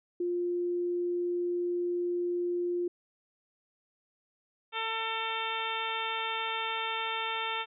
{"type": "tone", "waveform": "sine", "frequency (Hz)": 351.4, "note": "F4", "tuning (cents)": 11, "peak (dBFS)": -28, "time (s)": [0.2, 2.88], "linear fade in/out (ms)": 5}
{"type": "harmonic tone", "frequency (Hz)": 448.3, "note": "A4", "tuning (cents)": 32, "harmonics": [1, 2, 3, 4, 5, 6, 7, 8], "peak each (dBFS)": [-42, -36, -37, -42, -40, -39, -41, -40], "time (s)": [4.72, 7.66], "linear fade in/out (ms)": 50}
{"effects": []}